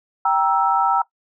sine chord, E diminished, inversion first, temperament equal with one note detuned, 784 / 941 / 1318.5 Hz, G5 / Bb5 / E6, 0 / +16 / 0 cents, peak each -19 dBFS, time 0.25-1.02 s, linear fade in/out 5 ms, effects noise-tail reverb RT60 0.1 s tail -19 dB re dry

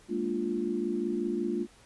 sine chord, Bb dominant seventh, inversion third, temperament equal, 207.7 / 233.1 / 293.7 / 349.2 Hz, Ab3 / Bb3 / D4 / F4, 0 / 0 / 0 / 0 cents, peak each -35 / -34 / -36 / -31 dBFS, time 0.08-1.67 s, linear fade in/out 50 ms, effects pink hiss -58 dBFS RMS until 1.85 s + resampled to 24000 Hz

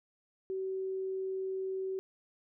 sine tone, 380.4 Hz, F#4, 48 cents sharp, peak -33 dBFS, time 0.5-1.99 s, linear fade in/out 0 ms, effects none

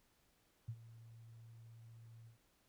sine tone with ADSR envelope, 114.5 Hz, A#2, 31 cents flat, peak -39 dBFS, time 0.68-2.38 s, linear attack 9 ms, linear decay 61 ms, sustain -16 dB, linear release 110 ms, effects pink hiss -75 dBFS RMS until 2.68 s

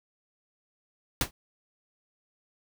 pink noise with exponential decay, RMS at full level -20 dBFS, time 1.21-1.31 s, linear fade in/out 2 ms, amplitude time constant 20 ms, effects none

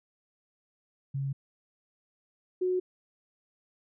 sine tone pair in turn, 137.3 / 366.5 Hz, C#3 / F#4, -16 / -16 cents, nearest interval octave + perfect fourth, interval 1700 cents, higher second, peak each -29 / -25 dBFS, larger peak second, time 1.14-1.33 / 2.61-2.8 s, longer neither, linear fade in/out 10 ms, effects none

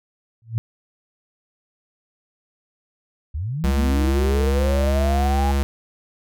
sine tone with exponential growth, 114.1 Hz, A#2, 37 cents flat, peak -15 dBFS, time 0.42-0.58 s, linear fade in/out 0 ms, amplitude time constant 33 ms
sine linear sweep, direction up, 65 to 830.6 Hz, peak -23 dBFS, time 3.34-5.52 s, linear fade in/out 10 ms
square tone with pitch glide, 68.7 to 69.38 Hz, C#2 to C#2, -15 to +2 cents, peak -18 dBFS, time 3.64-5.63 s, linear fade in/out 0 ms, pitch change +17 cents, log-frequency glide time 4.08-5.15 s
effects none

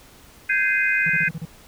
sine chord, Ab major seventh, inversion third, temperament just, 1557.4 / 1661.2 / 2077 / 2492 Hz, G6 / Ab6 / C7 / Eb7, -12 / 0 / -13 / +2 cents, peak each -22 / -26 / -23 / -23 dBFS, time 0.49-1.29 s, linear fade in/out 10 ms
triangle tone bursts, 162.2 Hz, E3, 28 cents flat, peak -25 dBFS, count 6, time 1.06-1.453 s, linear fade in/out 5 ms, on 38 ms, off 33 ms
effects pink hiss -49 dBFS RMS until 1.67 s

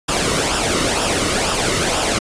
pink noise with flanger, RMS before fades -18 dBFS, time 0.08-2.19 s, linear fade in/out 10 ms, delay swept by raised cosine 0.47 to 1.24 ms, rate 2.1 Hz, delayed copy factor -0.6, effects resampled to 22050 Hz

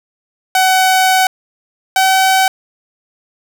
sawtooth tone pair in turn, 752 / 761.2 Hz, F#5 / F#5, +28 / +49 cents, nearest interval unison, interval 21 cents, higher second, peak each -5 dBFS, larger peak neither, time 0.55-1.27 / 1.96-2.48 s, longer first, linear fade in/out 2 ms, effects none

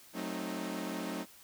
sawtooth chord, F# diminished seventh, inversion none, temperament equal with one note detuned, 185 / 220 / 265.7 / 311.1 Hz, F#3 / A3 / C4 / Eb4, 0 / 0 / +27 / 0 cents, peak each -38 / -38 / -38 / -37 dBFS, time 0.13-1.26 s, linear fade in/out 50 ms, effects white hiss -57 dBFS RMS until 1.43 s

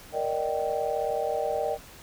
sine chord, Eb major seventh, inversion second, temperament just, 466.7 / 583.4 / 622.3 / 777.8 Hz, Bb4 / D5 / Eb5 / G5, +2 / -12 / 0 / -14 cents, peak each -31 dBFS, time 0.12-1.78 s, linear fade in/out 50 ms, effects pink hiss -48 dBFS RMS until 2.02 s

